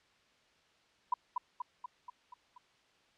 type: tone with echo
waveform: sine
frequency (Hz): 987.8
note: B5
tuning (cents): 0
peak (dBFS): -26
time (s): 1.12-1.14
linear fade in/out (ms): 5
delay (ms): 240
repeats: 6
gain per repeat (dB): -4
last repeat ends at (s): 2.58
effects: white hiss -68 dBFS RMS until 3.17 s + low-pass 4000 Hz 12 dB/octave